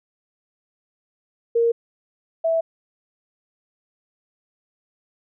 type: tone pair in turn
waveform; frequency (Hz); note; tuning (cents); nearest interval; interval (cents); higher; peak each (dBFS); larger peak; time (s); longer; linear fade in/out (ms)
sine; 465.4 / 656.1; A#4 / E5; -3 / -8; tritone; 595; second; -15 / -17; first; 1.55-1.72 / 2.44-2.61; neither; 10
effects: none